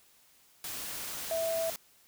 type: tone in noise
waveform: sine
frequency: 657 Hz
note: E5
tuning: 6 cents flat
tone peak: -29 dBFS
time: 1.31-1.7 s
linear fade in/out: 2 ms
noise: white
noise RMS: -39 dBFS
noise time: 0.64-1.76 s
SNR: +7 dB
effects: white hiss -63 dBFS RMS until 2.07 s